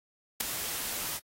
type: noise with ADSR envelope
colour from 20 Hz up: white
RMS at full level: -24 dBFS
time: 0.4-1.2 s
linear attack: 8 ms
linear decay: 7 ms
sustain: -11 dB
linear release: 42 ms
effects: AAC 48 kbps